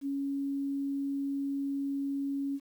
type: tone with quantisation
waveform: sine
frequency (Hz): 277.9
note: C#4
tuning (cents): +4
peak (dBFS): -30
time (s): 0.01-2.6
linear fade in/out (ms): 50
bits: 10
effects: none